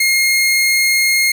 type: tone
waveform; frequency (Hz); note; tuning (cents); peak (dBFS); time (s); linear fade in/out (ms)
sawtooth; 2141; C7; +39; -8; 0-1.32; 5
effects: none